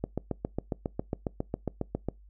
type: click train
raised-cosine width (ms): 2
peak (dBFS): -16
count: 16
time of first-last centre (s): 0.04-2.086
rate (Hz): 7.33
effects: noise-tail reverb RT60 0.2 s tail -24 dB re dry + added 50 Hz sine -51 dBFS peak until 2.29 s